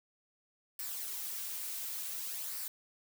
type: noise with flanger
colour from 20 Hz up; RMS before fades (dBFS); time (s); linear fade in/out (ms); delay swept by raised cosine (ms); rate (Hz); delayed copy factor
blue; -40; 0.79-2.68; 2; 0.29 to 3.69; 0.56; -0.5
effects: none